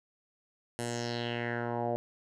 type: tone with low-pass filter sweep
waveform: 10% pulse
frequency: 118.9 Hz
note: A#2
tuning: 35 cents sharp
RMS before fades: -34 dBFS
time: 0.79-1.96 s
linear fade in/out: 0 ms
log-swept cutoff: 10000 to 610 Hz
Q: 3.5
effects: none